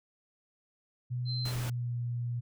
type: tone with pitch glide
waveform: sine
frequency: 123.47 to 120.09 Hz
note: B2 to B2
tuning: 0 to -48 cents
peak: -31 dBFS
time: 1.1-2.41 s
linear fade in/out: 20 ms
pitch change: -48 cents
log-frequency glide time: 1.43-1.96 s
type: tone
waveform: sine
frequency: 4100 Hz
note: C8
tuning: 36 cents flat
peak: -36 dBFS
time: 1.25-1.53 s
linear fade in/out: 50 ms
type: noise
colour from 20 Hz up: pink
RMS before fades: -41 dBFS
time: 1.45-1.7 s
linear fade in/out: 5 ms
effects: none